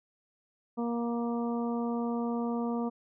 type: harmonic tone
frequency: 235.6 Hz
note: A#3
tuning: 19 cents sharp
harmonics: 1 / 2 / 3 / 4 / 5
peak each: -30 / -36 / -40 / -42 / -44 dBFS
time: 0.77-2.9 s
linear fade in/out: 20 ms
effects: none